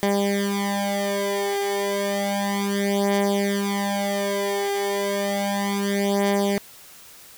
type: beating tone pair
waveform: 15% pulse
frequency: 200 / 200.32 Hz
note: G3 / G3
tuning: +35 / +38 cents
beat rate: 0.32 Hz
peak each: -18 dBFS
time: 0.03-6.58 s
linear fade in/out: 0 ms
effects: white hiss -46 dBFS RMS until 7.37 s